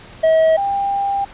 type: tone pair in turn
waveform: triangle / sine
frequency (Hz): 641 / 796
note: E5 / G5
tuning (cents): -49 / +26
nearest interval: major third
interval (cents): 375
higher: second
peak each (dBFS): -8 / -16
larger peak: first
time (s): 0.23-0.57 / 0.57-1.25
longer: second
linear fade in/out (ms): 10
effects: pink hiss -40 dBFS RMS until 1.33 s + resampled to 8000 Hz